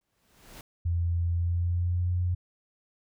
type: noise with exponential growth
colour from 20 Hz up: pink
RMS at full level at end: -44 dBFS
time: 0.01-0.61 s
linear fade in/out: 2 ms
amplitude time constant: 130 ms
type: tone with pitch glide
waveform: sine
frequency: 85.5 to 89.23 Hz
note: F2 to F2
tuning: -36 to +38 cents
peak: -24 dBFS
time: 0.85-2.35 s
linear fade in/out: 10 ms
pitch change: +74 cents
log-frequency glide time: 1.32-2.13 s
effects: none